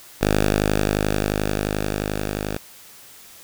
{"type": "tone with level ramp", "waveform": "5% pulse", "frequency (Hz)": 51.4, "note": "G#1", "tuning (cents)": -17, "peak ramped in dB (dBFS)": [-5, -14], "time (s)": [0.21, 2.57], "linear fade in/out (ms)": 5, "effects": ["white hiss -45 dBFS RMS until 3.43 s"]}